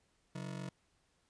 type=ring-modulated tone; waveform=40% pulse; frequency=158.6 Hz; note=D#3; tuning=33 cents sharp; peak=-37 dBFS; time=0.35-0.69 s; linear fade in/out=0 ms; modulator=23.3 Hz; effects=pink hiss -75 dBFS RMS until 1.29 s + resampled to 22050 Hz